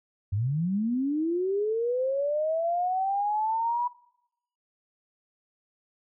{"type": "linear sweep", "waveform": "sine", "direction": "up", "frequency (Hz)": [92, 979], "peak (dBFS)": -24, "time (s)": [0.32, 3.88], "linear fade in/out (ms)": 10, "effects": ["noise-tail reverb RT60 0.8 s tail -22 dB re dry"]}